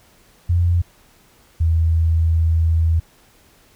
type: tone pair in turn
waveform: sine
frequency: 86.8 / 81.69 Hz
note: F2 / E2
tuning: -10 / -15 cents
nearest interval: minor second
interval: 105 cents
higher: first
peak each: -13 dBFS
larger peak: neither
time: 0.49-0.82 / 1.6-3 s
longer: second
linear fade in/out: 10 ms
effects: pink hiss -53 dBFS RMS until 3.75 s